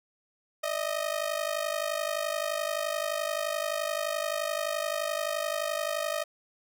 sawtooth ring-modulated tone, 622 Hz, D#5, 1 cent flat, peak -22 dBFS, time 0.63-6.24 s, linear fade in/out 10 ms, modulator 25.8 Hz, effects none

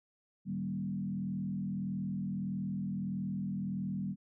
sine tone with frequency modulation, 191.4 Hz, G3, 41 cents flat, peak -33 dBFS, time 0.45-4.16 s, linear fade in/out 50 ms, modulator 41.6 Hz, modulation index 1, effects none

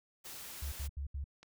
white noise, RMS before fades -47 dBFS, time 0.24-0.88 s, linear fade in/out 20 ms
sine tone bursts, 70.1 Hz, C#2, 20 cents sharp, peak -36 dBFS, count 4, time 0.62-1.242 s, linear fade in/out 5 ms, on 100 ms, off 74 ms
click, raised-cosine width 0.2 ms, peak -37 dBFS, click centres 1.43 s
effects none

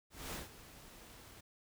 pink noise with ADSR envelope, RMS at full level -42 dBFS, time 0.1-1.41 s, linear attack 230 ms, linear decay 150 ms, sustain -14 dB, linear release 9 ms, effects none

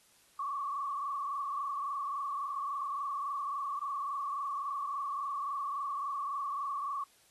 sine tone with frequency modulation, 1129 Hz, C#6, 31 cents sharp, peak -33 dBFS, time 0.39-7.04 s, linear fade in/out 5 ms, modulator 23.6 Hz, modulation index 2.1, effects white hiss -65 dBFS RMS until 7.3 s + AAC 32 kbps

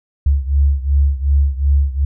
sine beating tone pair, 69.3 / 72 Hz, C#2 / D2, 0 / -34 cents, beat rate 2.7 Hz, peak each -13 / -16 dBFS, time 0.26-2.05 s, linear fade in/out 5 ms, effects none

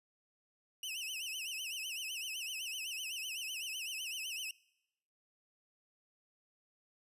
sawtooth tone with vibrato, 2794 Hz, F7, in tune, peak -36 dBFS, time 0.83-4.51 s, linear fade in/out 2 ms, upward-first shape sine, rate 7.9 Hz, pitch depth 170 cents each way, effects noise-tail reverb RT60 0.9 s tail -24 dB re dry + resampled to 32000 Hz

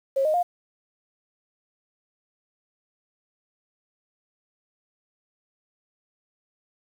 sine tone with pitch steps, 542 / 619 / 707 Hz, C#5 / D#5 / F5, -39 / -9 / +21 cents, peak -19 dBFS, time 0.16-0.43 s, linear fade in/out 10 ms, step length 90 ms, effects 8-bit

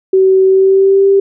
sine tone with pitch glide, 380.1 to 393.5 Hz, F#4 to G4, +47 to +7 cents, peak -5 dBFS, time 0.13-1.2 s, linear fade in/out 5 ms, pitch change +60 cents, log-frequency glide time 0.45-1.08 s, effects none

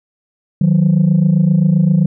sine tone pair together, 156.45 / 184.1 Hz, D#3 / F#3, +10 / -8 cents, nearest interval minor third, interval 282 cents, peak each -10 dBFS, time 0.61-2.06 s, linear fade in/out 5 ms, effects tanh soft clip ceiling -5 dBFS

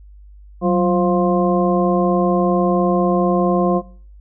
harmonic tone with a mistuned harmonic, 175.7 Hz, F3, 11 cents sharp, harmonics 1 / 2 / 3 / 4 / 6, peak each -16 / -19 / -21 / -22 / -24 dBFS, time 0.61-3.82 s, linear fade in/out 50 ms, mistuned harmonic 1, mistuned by +100 cents, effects noise-tail reverb RT60 0.5 s tail -21 dB re dry + added 50 Hz sine -39 dBFS peak until 4.2 s

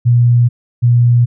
sine tone pair in turn, 120.4 / 120.4 Hz, B2 / B2, -44 / -44 cents, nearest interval unison, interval 0 cents, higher neither, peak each -6 dBFS, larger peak neither, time 0.05-0.49 / 0.82-1.26 s, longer neither, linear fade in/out 20 ms, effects none

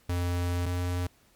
square tone pair in turn, 88.1 / 88.97 Hz, F2 / F2, +16 / +33 cents, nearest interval unison, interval 17 cents, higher second, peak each -27 / -28 dBFS, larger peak first, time 0.09-0.66 / 0.66-1.07 s, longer first, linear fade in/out 5 ms, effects pink hiss -63 dBFS RMS until 1.35 s + MP3 96 kbps

